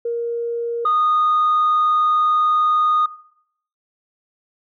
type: tone pair in turn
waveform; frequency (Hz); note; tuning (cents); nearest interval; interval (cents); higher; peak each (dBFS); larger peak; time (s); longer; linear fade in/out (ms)
sine; 469.3 / 1233.5; A#4 / D#6; +12 / -15; octave + perfect fourth; 1673; second; -19 / -13; second; 0.05-0.85 / 0.85-3.06; second; 5
effects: noise-tail reverb RT60 0.7 s tail -19 dB re dry + tanh soft clip ceiling -11 dBFS